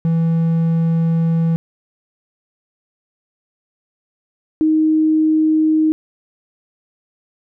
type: tone pair in turn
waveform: triangle / sine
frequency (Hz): 164.81 / 312.9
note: E3 / D#4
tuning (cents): 0 / +10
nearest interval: major seventh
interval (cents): 1110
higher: second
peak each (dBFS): -11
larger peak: neither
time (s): 0.05-1.56 / 4.61-5.92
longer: first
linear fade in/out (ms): 0
effects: none